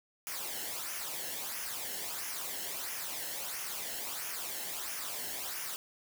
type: noise with flanger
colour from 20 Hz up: white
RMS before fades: -39 dBFS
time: 0.27-5.76 s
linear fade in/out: 0 ms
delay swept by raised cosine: 0.24 to 0.85 ms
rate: 1.5 Hz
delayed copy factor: -0.6
effects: none